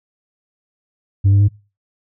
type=tone with pitch steps; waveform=sine; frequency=98.3 / 100.08 / 101.88 Hz; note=G2 / G2 / G#2; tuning=+5 / +36 / -33 cents; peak=-6 dBFS; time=1.24-1.486 s; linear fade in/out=20 ms; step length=82 ms; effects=noise-tail reverb RT60 0.3 s tail -23 dB re dry + tanh soft clip ceiling -8 dBFS